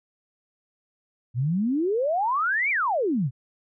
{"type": "exponential two-way sweep", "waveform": "sine", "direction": "up then down", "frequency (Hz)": [113.4, 2394, 113.4], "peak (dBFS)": -21, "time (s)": [1.34, 3.31], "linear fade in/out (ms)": 50, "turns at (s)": 2.7, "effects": []}